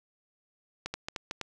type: clicks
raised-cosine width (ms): 0.2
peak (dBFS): -17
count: 6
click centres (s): 0.86 / 0.94 / 1.085 / 1.162 / 1.311 / 1.413
effects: none